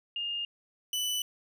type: tone pair in turn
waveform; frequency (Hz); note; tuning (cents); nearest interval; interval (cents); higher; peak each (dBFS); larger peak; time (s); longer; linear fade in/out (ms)
sine / sawtooth; 2826 / 2983; F7 / F#7; +20 / +13; minor second; 93; second; -31 / -26; second; 0.16-0.45 / 0.93-1.22; neither; 2
effects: none